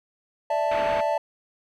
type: chord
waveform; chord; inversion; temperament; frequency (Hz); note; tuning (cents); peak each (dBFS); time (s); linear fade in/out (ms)
triangle; D suspended second; none; equal; 587.3 / 659.3 / 880; D5 / E5 / A5; 0 / 0 / 0; -24; 0.5-1.18; 5
type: low-pass noise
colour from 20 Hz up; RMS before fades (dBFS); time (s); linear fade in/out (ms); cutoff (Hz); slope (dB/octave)
white; -33; 0.71-1.01; 5; 2500; 24
effects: none